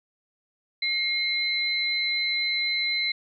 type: tone pair together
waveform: sine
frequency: 2138 / 4048 Hz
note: C7 / B7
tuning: +37 / +42 cents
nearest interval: major seventh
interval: 1105 cents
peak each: -26 dBFS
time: 0.82-3.12 s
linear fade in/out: 5 ms
effects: none